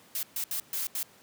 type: noise bursts at uneven times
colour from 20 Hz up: blue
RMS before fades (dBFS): -32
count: 5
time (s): 0.15-0.23 / 0.36-0.44 / 0.51-0.6 / 0.73-0.87 / 0.95-1.03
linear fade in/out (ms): 2
effects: pink hiss -57 dBFS RMS until 1.22 s + high-pass 150 Hz 12 dB/octave

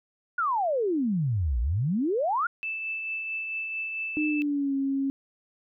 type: exponential two-way sweep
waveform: sine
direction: down then up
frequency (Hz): 1474 to 55 to 1474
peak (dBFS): -23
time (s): 0.38-2.47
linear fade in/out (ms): 5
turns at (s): 1.6
type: tone with tremolo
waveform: sine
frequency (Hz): 2637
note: E7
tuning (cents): 0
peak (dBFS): -28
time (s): 2.63-4.42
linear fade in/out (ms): 0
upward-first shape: triangle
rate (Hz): 4.5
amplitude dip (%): 35
type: tone with pitch glide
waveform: sine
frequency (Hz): 304.7 to 273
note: D#4 to C#4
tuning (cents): -36 to -26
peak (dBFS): -24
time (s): 4.17-5.1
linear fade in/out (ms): 0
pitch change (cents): -190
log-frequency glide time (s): 4.27-4.75
effects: none

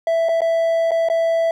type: tone with dropouts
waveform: triangle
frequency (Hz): 661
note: E5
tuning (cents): +5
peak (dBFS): -13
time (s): 0.07-1.51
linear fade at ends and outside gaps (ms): 2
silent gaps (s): 0.287-0.291 / 0.407-0.417 / 0.909-0.916 / 1.087-1.099
effects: none

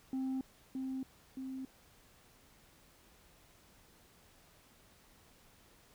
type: tone with echo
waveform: sine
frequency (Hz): 263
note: C4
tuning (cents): +9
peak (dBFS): -31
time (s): 0.13-0.41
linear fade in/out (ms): 2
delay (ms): 620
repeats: 2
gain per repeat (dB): -4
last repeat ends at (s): 1.65
effects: tanh soft clip ceiling -33 dBFS + pink hiss -64 dBFS RMS until 5.94 s

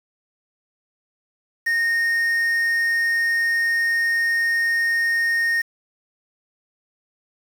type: tone with quantisation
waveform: triangle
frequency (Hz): 1848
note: A#6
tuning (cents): -16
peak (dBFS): -16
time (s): 1.66-5.62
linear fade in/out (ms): 10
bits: 6
effects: none

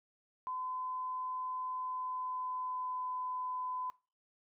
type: tone with pitch glide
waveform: sine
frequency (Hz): 1018 to 1009.8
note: C6 to B5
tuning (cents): -48 to +38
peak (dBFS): -36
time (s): 0.47-3.9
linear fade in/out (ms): 0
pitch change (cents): -14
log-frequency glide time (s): 1.7-3.08
effects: noise-tail reverb RT60 0.3 s tail -20 dB re dry

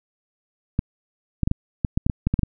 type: clicks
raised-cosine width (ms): 5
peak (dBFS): -7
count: 12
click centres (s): 0.791 / 1.433 / 1.475 / 1.514 / 1.848 / 1.975 / 2.065 / 2.098 / 2.27 / 2.34 / 2.392 / 2.433
effects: none

